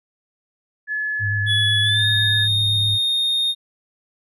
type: tone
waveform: sine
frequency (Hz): 1712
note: A6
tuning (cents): -48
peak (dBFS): -21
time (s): 0.87-2.48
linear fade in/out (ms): 50
type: tone with vibrato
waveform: sine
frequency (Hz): 103.83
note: G#2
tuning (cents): 0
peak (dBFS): -21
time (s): 1.19-2.99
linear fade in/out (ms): 50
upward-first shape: sine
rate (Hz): 7.9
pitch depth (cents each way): 33
type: tone with pitch glide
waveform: triangle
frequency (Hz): 3400 to 3686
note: G#7 to A#7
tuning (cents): +40 to -20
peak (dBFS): -16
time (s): 1.46-3.55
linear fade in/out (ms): 50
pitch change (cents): +140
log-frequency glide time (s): 1.83-2.06
effects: none